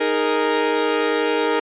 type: chord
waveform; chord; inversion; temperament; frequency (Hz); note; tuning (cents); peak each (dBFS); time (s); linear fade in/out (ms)
sawtooth; D# suspended fourth; none; equal; 311.1 / 415.3 / 466.2; D#4 / G#4 / A#4; 0 / 0 / 0; -20 / -19 / -16; 0-1.6; 10
effects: resampled to 8000 Hz